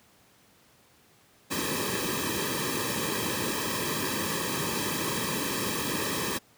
pink noise with comb filter, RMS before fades -30 dBFS, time 1.5-6.39 s, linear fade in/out 20 ms, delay 1.4 ms, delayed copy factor -0.9, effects pink hiss -60 dBFS RMS until 6.57 s + high-pass 100 Hz 12 dB/octave

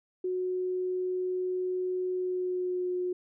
sine tone with pitch glide, 366.9 to 361.4 Hz, F#4 to F#4, -15 to -41 cents, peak -28 dBFS, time 0.24-3.13 s, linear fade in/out 5 ms, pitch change -26 cents, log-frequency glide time 2.13-2.92 s, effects none

